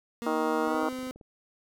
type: tone with pitch glide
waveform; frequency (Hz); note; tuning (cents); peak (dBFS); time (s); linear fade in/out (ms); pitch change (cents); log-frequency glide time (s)
30% pulse; 235.3 to 256.6; A#3 to C4; +16 to -34; -31; 0.22-1.11; 0; +150; 0.63-0.82
type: harmonic tone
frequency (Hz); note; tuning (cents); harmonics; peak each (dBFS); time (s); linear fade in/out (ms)
156.7; D#3; +13; 2 / 3 / 4 / 5 / 6 / 7 / 8 / 9; -31 / -33 / -34 / -35 / -36 / -36 / -37 / -38; 0.26-0.89; 5
type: clicks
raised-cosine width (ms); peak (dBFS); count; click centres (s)
2; -37; 10; 0.676 / 0.746 / 0.832 / 0.927 / 0.988 / 1.031 / 1.071 / 1.11 / 1.16 / 1.212
effects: none